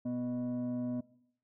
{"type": "tone with frequency modulation", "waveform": "sine", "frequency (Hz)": 246.9, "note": "B3", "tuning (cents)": 0, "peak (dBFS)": -31, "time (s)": [0.05, 1.01], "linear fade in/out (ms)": 10, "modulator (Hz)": 370, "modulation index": 0.55, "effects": ["noise-tail reverb RT60 0.7 s tail -21 dB re dry", "tanh soft clip ceiling -29 dBFS"]}